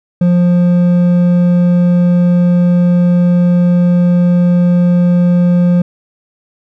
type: tone with hard clipping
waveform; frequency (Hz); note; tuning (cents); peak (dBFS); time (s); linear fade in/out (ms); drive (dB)
triangle; 176.2; F3; +16; -8; 0.21-5.82; 5; 9
effects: none